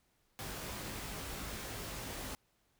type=noise with comb filter; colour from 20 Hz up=pink; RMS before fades=-43 dBFS; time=0.39-2.35 s; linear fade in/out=0 ms; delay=19 ms; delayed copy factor=+0.6; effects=pink hiss -75 dBFS RMS until 2.79 s